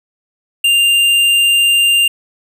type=tone with tanh clipping; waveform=triangle; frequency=2794 Hz; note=F7; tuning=in tune; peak=-10 dBFS; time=0.64-2.08 s; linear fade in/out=5 ms; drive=16 dB; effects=none